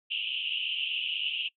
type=band-pass noise; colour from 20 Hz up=pink; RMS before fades=-32 dBFS; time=0.1-1.49 s; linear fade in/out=20 ms; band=2700 to 3100 Hz; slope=96 dB/octave; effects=noise-tail reverb RT60 0.1 s tail -22 dB re dry